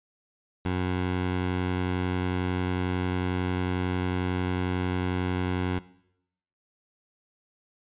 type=tone; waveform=15% pulse; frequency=91.1 Hz; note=F#2; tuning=26 cents flat; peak=-19 dBFS; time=0.65-5.79 s; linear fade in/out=5 ms; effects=noise-tail reverb RT60 0.8 s tail -19 dB re dry + resampled to 8000 Hz